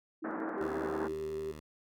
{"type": "tone with tremolo", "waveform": "sine", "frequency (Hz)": 320, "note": "D#4", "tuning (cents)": 49, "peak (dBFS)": -37, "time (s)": [0.22, 1.13], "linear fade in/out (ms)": 10, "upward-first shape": "square", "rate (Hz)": 5.5, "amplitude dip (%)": 40}
{"type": "band-pass noise", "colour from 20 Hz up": "pink", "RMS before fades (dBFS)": -39, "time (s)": [0.24, 1.08], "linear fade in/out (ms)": 5, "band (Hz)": [210, 1700], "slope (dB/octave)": 48}
{"type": "tone with vibrato", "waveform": "sine", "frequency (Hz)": 392.2, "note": "G4", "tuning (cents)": 1, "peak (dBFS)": -35, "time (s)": [0.56, 1.52], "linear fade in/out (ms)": 10, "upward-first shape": "sine", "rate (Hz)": 11, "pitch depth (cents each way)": 10}
{"type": "tone", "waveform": "10% pulse", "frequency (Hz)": 76.8, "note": "D#2", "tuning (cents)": -22, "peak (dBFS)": -37, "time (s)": [0.6, 1.6], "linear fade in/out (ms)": 10}
{"effects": []}